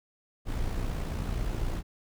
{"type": "noise with amplitude modulation", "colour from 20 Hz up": "brown", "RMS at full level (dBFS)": -29, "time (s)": [0.45, 1.83], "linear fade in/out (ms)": 50, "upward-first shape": "sine", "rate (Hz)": 58.5, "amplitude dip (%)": 45, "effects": []}